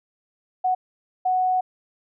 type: tone bursts at uneven times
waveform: sine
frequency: 740 Hz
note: F#5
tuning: in tune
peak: -18 dBFS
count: 2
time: 0.64-0.75 / 1.25-1.61 s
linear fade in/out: 10 ms
effects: none